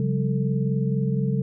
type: tone cluster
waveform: sine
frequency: 136.5 / 181 / 200.4 / 443.9 Hz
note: C#3 / F#3 / G3 / A4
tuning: -26 / -38 / +38 / +15 cents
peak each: -23 / -27 / -27 / -32 dBFS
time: 0-1.42 s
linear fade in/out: 2 ms
effects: none